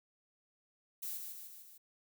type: noise with echo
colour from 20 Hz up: violet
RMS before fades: -41 dBFS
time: 1.02-1.18 s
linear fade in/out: 10 ms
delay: 150 ms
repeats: 4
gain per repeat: -4 dB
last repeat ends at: 1.78 s
effects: none